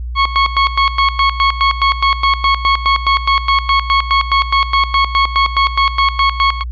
sawtooth tone with tremolo, 1099 Hz, C#6, 15 cents flat, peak -5 dBFS, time 0.15-6.64 s, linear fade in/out 50 ms, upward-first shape square, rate 4.8 Hz, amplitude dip 80%, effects added 60 Hz sine -20 dBFS peak until 6.71 s + resampled to 11025 Hz

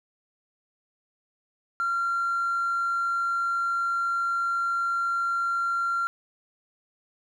sine tone with hard clipping, 1377 Hz, F6, 25 cents flat, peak -24 dBFS, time 1.8-6.07 s, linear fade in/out 0 ms, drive 1 dB, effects none

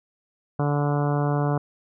harmonic tone, 145.2 Hz, D3, 19 cents flat, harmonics 1 / 2 / 3 / 4 / 5 / 6 / 7 / 8 / 9 / 10, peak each -22 / -29 / -30 / -32 / -31 / -37 / -35 / -38 / -39 / -41 dBFS, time 0.59-1.58 s, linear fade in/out 5 ms, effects none

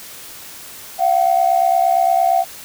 sine tone pair together, 689 / 757.7 Hz, F5 / F#5, -24 / +41 cents, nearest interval major second, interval 165 cents, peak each -14 dBFS, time 0.98-2.45 s, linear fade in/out 50 ms, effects tanh soft clip ceiling -5 dBFS + white hiss -36 dBFS RMS until 2.64 s

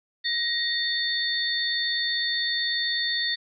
sine tone cluster, 1883 / 3604 / 4425 Hz, A#6 / A7 / C#8, +17 / +41 / -4 cents, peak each -28 dBFS, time 0.24-3.36 s, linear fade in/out 20 ms, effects none

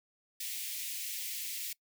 white high-pass noise, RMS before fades -39 dBFS, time 0.4-1.73 s, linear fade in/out 5 ms, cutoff 2000 Hz, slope 48 dB/octave, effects noise-tail reverb RT60 0.1 s tail -23 dB re dry

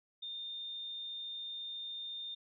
sine tone, 3627 Hz, A#7, 48 cents flat, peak -40 dBFS, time 0.22-2.35 s, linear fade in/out 10 ms, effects none

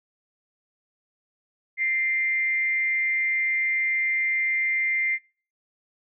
sine tone with frequency modulation, 2091 Hz, C7, 2 cents flat, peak -21 dBFS, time 1.77-5.19 s, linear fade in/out 50 ms, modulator 285 Hz, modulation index 0.23, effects noise-tail reverb RT60 0.4 s tail -25 dB re dry

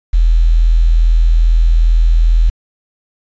sine tone with quantisation, 41.2 Hz, E1, in tune, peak -6 dBFS, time 0.13-2.5 s, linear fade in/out 10 ms, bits 6, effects resampled to 16000 Hz

